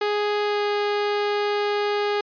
sawtooth tone with pitch glide, 415.3 to 412.4 Hz, G#4 to G#4, 0 to -12 cents, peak -17 dBFS, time 0.01-2.21 s, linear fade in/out 5 ms, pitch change -12 cents, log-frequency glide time 0.44-0.62 s, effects resampled to 11025 Hz

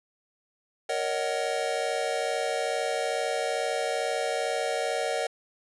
square chord, D# minor seventh, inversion second, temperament just, 466.7 / 560 / 622.3 / 746.7 Hz, A#4 / C#5 / D#5 / F#5, +2 / +18 / 0 / +16 cents, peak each -33 dBFS, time 0.89-5.27 s, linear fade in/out 5 ms, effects resampled to 24000 Hz

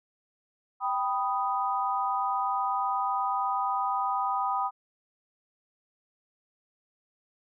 sine chord, G augmented, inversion none, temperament equal, 784 / 987.8 / 1244.5 Hz, G5 / B5 / D#6, 0 / 0 / 0 cents, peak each -30 dBFS, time 0.8-4.71 s, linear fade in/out 50 ms, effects none

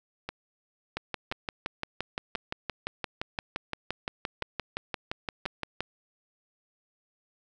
two click trains, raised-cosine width 0.3 ms, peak -15 / -18 dBFS, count 29 / 6, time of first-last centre 0.97-5.806 / 0.29-5.455 s, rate 5.79 / 0.968 Hz, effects none

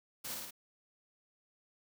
white noise with echo, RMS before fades -42 dBFS, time 0.24-0.35 s, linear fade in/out 10 ms, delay 53 ms, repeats 3, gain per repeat -2 dB, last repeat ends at 0.509 s, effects none

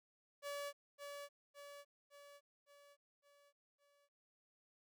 sawtooth tone with echo, 572 Hz, D5, 46 cents flat, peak -39 dBFS, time 0.42-0.73 s, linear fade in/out 50 ms, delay 560 ms, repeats 6, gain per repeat -5 dB, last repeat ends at 4.09 s, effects none

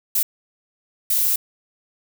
violet noise bursts at uneven times, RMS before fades -19 dBFS, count 2, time 0.15-0.23 / 1.1-1.36 s, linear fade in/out 5 ms, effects none

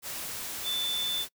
sine tone in noise, 3520 Hz, A7, in tune, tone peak -28 dBFS, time 0.63-1.26 s, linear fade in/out 50 ms, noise white, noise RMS -37 dBFS, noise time 0.02-1.29 s, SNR +6 dB, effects noise-tail reverb RT60 0.1 s tail -26 dB re dry

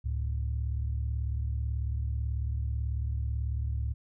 sine tone pair together, 70.09 / 108.3 Hz, C#2 / A2, +20 / -27 cents, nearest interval minor sixth, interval 753 cents, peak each -29 / -33 dBFS, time 0.04-3.94 s, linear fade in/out 20 ms, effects tanh soft clip ceiling -21 dBFS

